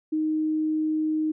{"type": "tone", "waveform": "sine", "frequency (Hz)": 311.1, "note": "D#4", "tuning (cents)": 0, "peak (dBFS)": -22, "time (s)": [0.12, 1.32], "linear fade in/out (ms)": 10, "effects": []}